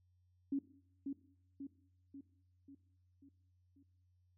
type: tone with echo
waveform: sine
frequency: 277.2 Hz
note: C#4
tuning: in tune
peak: -33 dBFS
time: 0.52-0.59 s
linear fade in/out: 5 ms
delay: 540 ms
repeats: 6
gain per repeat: -5 dB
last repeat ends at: 3.83 s
effects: noise-tail reverb RT60 0.7 s tail -17 dB re dry + added 90 Hz sine -70 dBFS peak until 4.37 s